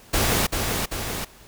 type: noise with echo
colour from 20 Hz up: pink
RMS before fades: -21 dBFS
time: 0.13-0.47 s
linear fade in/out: 10 ms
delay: 390 ms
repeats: 2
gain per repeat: -4 dB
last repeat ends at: 1.25 s
effects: pink hiss -49 dBFS RMS until 1.47 s